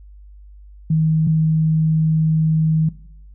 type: tone pair in turn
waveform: sine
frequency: 158.2 / 158.2 Hz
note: D#3 / D#3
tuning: +29 / +29 cents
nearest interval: unison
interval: 0 cents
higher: neither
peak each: -13 / -13 dBFS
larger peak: neither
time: 0.9-1.27 / 1.27-2.89 s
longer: second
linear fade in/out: 5 ms
effects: noise-tail reverb RT60 0.7 s tail -18 dB re dry + added 50 Hz sine -39 dBFS peak until 3.34 s